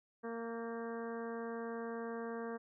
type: harmonic tone with a mistuned harmonic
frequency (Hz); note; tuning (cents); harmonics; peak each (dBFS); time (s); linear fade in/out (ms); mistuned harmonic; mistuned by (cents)
230.7; A#3; -18; 1 / 2 / 3 / 4 / 5 / 6 / 7 / 8; -44 / -42 / -50 / -53 / -51 / -59 / -52 / -59; 0.23-2.58; 20; 7; -25
effects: none